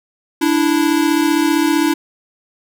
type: tone pair together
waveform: square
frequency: 293.8 / 329.2 Hz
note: D4 / E4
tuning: +1 / -2 cents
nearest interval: major second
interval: 197 cents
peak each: -16 dBFS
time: 0.41-1.94 s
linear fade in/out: 10 ms
effects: none